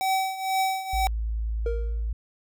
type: tone with tremolo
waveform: square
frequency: 764 Hz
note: G5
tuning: 45 cents flat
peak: -21 dBFS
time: 0.01-1.07 s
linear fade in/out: 0 ms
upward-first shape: triangle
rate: 2.1 Hz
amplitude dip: 80%
type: tone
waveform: sine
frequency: 55 Hz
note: A1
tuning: in tune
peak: -25 dBFS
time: 0.93-2.13 s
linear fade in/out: 5 ms
type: tone with exponential decay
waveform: triangle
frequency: 466.2 Hz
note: A#4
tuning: in tune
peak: -22 dBFS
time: 1.66-2.1 s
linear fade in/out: 2 ms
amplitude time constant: 94 ms
effects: none